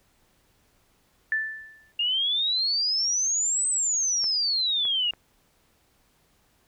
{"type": "tone with exponential decay", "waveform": "sine", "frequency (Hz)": 1760, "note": "A6", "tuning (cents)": 0, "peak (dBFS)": -20, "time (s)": [1.32, 1.92], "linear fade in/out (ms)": 1, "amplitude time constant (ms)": 130}
{"type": "exponential two-way sweep", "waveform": "sine", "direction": "up then down", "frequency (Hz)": [2800, 8260, 2800], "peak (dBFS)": -22, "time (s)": [1.99, 5.11], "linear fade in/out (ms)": 5, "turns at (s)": 3.68}
{"type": "clicks", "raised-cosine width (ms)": 0.5, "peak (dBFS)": -27, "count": 3, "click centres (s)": [4.242, 4.853, 5.136]}
{"effects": ["pink hiss -65 dBFS RMS until 6.67 s"]}